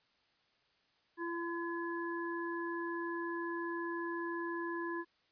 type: harmonic tone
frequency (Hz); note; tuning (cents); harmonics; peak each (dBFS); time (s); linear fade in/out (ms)
339.3; F4; -50; 1 / 3 / 5; -38 / -42 / -43; 1.17-5.05; 50
effects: white hiss -73 dBFS RMS until 5.31 s + resampled to 11025 Hz